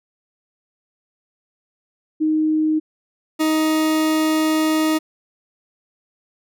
sine / 40% pulse tone pair in turn, 311.1 / 313.4 Hz, D#4 / D#4, 0 / +13 cents, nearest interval unison, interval 13 cents, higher second, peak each -15 dBFS, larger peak neither, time 2.2-2.8 / 3.39-4.99 s, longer second, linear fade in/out 20 ms, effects none

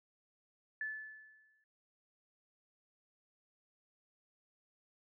sine tone with exponential decay, 1738 Hz, A6, 22 cents flat, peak -35 dBFS, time 0.81-1.64 s, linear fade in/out 2 ms, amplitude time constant 180 ms, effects noise-tail reverb RT60 0.5 s tail -24 dB re dry

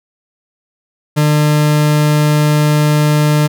40% pulse tone, 150 Hz, D3, 37 cents sharp, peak -8 dBFS, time 1.16-3.48 s, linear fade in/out 20 ms, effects none

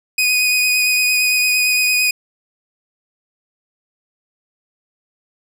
sawtooth tone with vibrato, 2489 Hz, D#7, in tune, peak -10 dBFS, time 0.18-2.11 s, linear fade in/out 5 ms, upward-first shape triangle, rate 8.8 Hz, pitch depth 17 cents each way, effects none

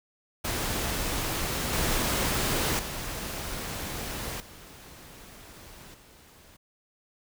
pink noise with level steps, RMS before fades -30 / -27 / -35 / -48 / -54 dBFS, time 0.44-6.57 s, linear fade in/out 10 ms, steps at 1.73 / 2.79 / 4.4 / 5.94 s, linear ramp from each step 2 ms, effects none

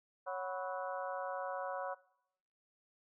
harmonic tone with a mistuned harmonic, 185 Hz, F#3, in tune, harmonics 3 / 4 / 5 / 6 / 7 / 8, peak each -41 / -43 / -45 / -47 / -48 / -49 dBFS, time 0.26-1.95 s, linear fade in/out 20 ms, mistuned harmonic 5, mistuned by +110 cents, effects noise-tail reverb RT60 0.8 s tail -20 dB re dry

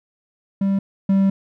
triangle tone pair in turn, 196 / 194.65 Hz, G3 / G3, 0 / -12 cents, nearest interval unison, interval 12 cents, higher first, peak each -14 / -11 dBFS, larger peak second, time 0.61-0.79 / 1.09-1.3 s, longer second, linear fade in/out 5 ms, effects none

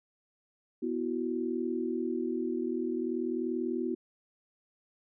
sine chord, B suspended fourth, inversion none, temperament equal, 246.9 / 329.6 / 370 Hz, B3 / E4 / F#4, 0 / 0 / 0 cents, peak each -34 dBFS, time 0.82-3.95 s, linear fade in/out 10 ms, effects none

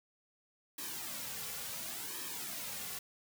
white noise with flanger, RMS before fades -42 dBFS, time 0.78-2.99 s, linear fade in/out 5 ms, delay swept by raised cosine 1.4 to 3.2 ms, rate 0.7 Hz, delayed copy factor -0.75, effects none

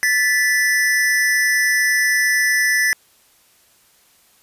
square tone pair together, 1746.9 / 1975.5 Hz, A6 / B6, -13 / 0 cents, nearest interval major second, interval 213 cents, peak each -18 / -18 dBFS, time 0.03-2.93 s, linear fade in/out 0 ms, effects white hiss -55 dBFS RMS until 4.42 s + resampled to 32000 Hz

